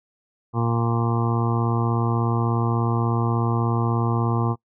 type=harmonic tone; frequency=116.54 Hz; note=A#2; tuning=in tune; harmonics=1 / 2 / 3 / 4 / 6 / 7 / 8 / 9 / 10; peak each=-21 / -27 / -29 / -32 / -35 / -33 / -35 / -31 / -34 dBFS; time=0.53-4.56 s; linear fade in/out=50 ms; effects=noise-tail reverb RT60 0.1 s tail -23 dB re dry